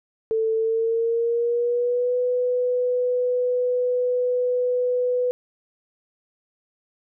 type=tone with pitch glide; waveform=sine; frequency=444.6 to 496.2 Hz; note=A4 to B4; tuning=+18 to +8 cents; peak=-19 dBFS; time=0.31-5.31 s; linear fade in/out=0 ms; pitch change=+190 cents; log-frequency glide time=0.55-2.16 s; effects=none